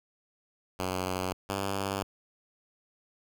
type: tone pair in turn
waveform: 5% pulse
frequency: 92.5 / 98.01 Hz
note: F#2 / G2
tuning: 0 / 0 cents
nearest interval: minor second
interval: 100 cents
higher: second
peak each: -19 dBFS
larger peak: neither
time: 0.79-1.33 / 1.49-2.03 s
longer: neither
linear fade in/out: 5 ms
effects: none